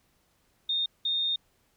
sine tone bursts at uneven times, 3665 Hz, A#7, 30 cents flat, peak -25 dBFS, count 2, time 0.69-0.86 / 1.05-1.36 s, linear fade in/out 5 ms, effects pink hiss -69 dBFS RMS until 1.76 s

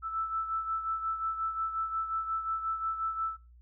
sine beating tone pair, 1318.5 / 1324.1 Hz, E6 / E6, 0 / +7 cents, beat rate 5.6 Hz, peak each -31 / -38 dBFS, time 0.02-3.37 s, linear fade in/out 50 ms, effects noise-tail reverb RT60 0.3 s tail -24 dB re dry + added 60 Hz sine -53 dBFS peak until 3.61 s

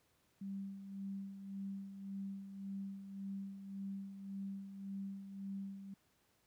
sine tone with tremolo, 196 Hz, G3, in tune, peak -40 dBFS, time 0.41-5.94 s, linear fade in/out 5 ms, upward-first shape sine, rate 1.8 Hz, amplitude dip 60%, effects pink hiss -75 dBFS RMS until 6.46 s + high-pass 60 Hz 12 dB/octave

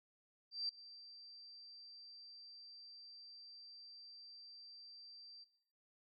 sine tone with ADSR envelope, 4692 Hz, D8, 2 cents flat, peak -35 dBFS, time 0.51-5.45 s, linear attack 180 ms, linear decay 4 ms, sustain -18 dB, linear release 22 ms, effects noise-tail reverb RT60 0.8 s tail -19 dB re dry + AAC 64 kbps

